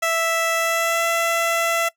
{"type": "tone with pitch glide", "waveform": "15% pulse", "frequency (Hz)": [660, 670.4], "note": ["E5", "E5"], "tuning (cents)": [2, 29], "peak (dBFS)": -12, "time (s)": [0.02, 1.89], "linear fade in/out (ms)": 10, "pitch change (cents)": 27, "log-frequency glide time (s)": [0.55, 1.06], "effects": ["noise-tail reverb RT60 0.1 s tail -19 dB re dry"]}